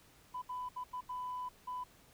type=tone bursts at uneven times; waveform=sine; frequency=999 Hz; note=B5; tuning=20 cents sharp; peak=-37 dBFS; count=6; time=0.34-0.42 / 0.49-0.69 / 0.76-0.84 / 0.93-1.01 / 1.09-1.49 / 1.67-1.84 s; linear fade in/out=10 ms; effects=tanh soft clip ceiling -34 dBFS + pink hiss -63 dBFS RMS until 2.13 s